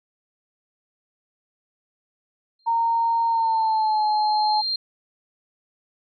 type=tone with exponential growth; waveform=sine; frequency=4186 Hz; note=C8; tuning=in tune; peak=-21 dBFS; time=2.59-4.76 s; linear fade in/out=5 ms; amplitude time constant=470 ms
type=tone with pitch glide; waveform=sine; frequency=922 to 850.4 Hz; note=A#5 to G#5; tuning=-19 to +41 cents; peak=-18 dBFS; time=2.66-4.62 s; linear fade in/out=20 ms; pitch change=-140 cents; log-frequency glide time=3.27-4.05 s
effects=none